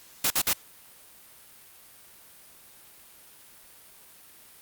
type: noise bursts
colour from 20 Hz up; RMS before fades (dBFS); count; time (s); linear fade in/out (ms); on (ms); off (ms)
white; -24; 3; 0.24-0.532; 5; 64; 50
effects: white hiss -52 dBFS RMS until 4.61 s + Opus 48 kbps